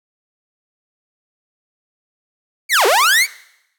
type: linear two-way sweep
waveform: sawtooth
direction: down then up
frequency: 2349 to 357 to 2349 Hz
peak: -7 dBFS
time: 2.69-3.27 s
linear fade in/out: 50 ms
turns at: 2.86 s
effects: noise-tail reverb RT60 0.8 s tail -20 dB re dry